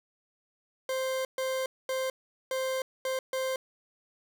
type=tone bursts at uneven times; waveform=40% pulse; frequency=523.3 Hz; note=C5; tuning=in tune; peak=-28 dBFS; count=6; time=0.89-1.25 / 1.38-1.66 / 1.89-2.1 / 2.51-2.82 / 3.05-3.19 / 3.33-3.56 s; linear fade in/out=2 ms; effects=none